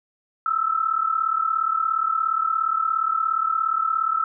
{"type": "tone pair together", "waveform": "sine", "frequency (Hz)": [1292, 1329.1], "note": ["E6", "E6"], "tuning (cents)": [-35, 14], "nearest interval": "unison", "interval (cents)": 49, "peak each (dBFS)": [-23, -22], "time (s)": [0.46, 4.24], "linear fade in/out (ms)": 2, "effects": []}